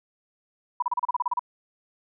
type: tone bursts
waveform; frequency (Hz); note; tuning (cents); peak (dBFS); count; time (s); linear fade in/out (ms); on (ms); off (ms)
sine; 980; B5; -14; -21; 11; 0.8-1.394; 5; 24; 33
effects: none